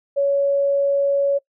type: tone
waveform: sine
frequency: 560 Hz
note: C#5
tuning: 18 cents sharp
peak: -15 dBFS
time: 0.16-1.39 s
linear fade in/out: 20 ms
effects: noise-tail reverb RT60 0.1 s tail -22 dB re dry